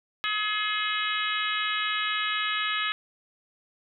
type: harmonic tone with a mistuned harmonic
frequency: 424 Hz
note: G#4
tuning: 36 cents sharp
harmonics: 3 / 4 / 5 / 6 / 7 / 8 / 9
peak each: -31 / -32 / -33 / -34 / -34 / -35 / -36 dBFS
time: 0.24-2.92 s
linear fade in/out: 0 ms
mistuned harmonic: 8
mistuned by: -31 cents
effects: none